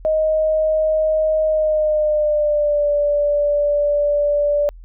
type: tone with pitch glide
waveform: sine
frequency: 625 to 583.1 Hz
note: D#5 to D5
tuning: +8 to -13 cents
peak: -14 dBFS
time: 0.05-4.69 s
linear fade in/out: 0 ms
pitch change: -121 cents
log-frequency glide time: 1.45-2.9 s
effects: added 42 Hz sine -36 dBFS peak until 4.84 s